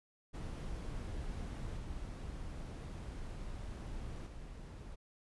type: noise with level steps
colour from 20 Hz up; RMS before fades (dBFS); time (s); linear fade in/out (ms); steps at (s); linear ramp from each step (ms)
brown; -42 / -44 / -48; 0.33-4.96; 20; 1.77 / 4.26; 10
effects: resampled to 24000 Hz